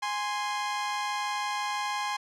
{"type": "tone pair together", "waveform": "sawtooth", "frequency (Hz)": [828, 1046.5], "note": ["G#5", "C6"], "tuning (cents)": [-5, 0], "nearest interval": "major third", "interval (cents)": 405, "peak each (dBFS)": -28, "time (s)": [0.02, 2.17], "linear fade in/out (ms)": 10, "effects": ["low-pass 7000 Hz 12 dB/octave"]}